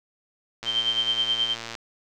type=click train; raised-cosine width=0.2 ms; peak=-17 dBFS; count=130; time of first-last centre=0.63-1.752 s; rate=115 Hz
type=tone with tremolo; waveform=sine; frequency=3136 Hz; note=G7; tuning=in tune; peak=-19 dBFS; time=0.65-1.56 s; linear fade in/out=50 ms; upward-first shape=sine; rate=9.4 Hz; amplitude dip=65%
effects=none